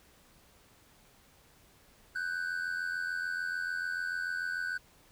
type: tone pair together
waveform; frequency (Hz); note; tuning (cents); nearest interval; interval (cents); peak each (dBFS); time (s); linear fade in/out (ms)
triangle; 1491.2 / 1578; F#6 / G6; +13 / +11; minor second; 98; -32 / -36; 2.15-4.78; 10
effects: pink hiss -62 dBFS RMS until 5.11 s